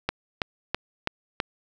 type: click train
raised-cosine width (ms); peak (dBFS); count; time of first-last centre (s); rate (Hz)
0.3; -8; 5; 0.09-1.401; 3.05
effects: none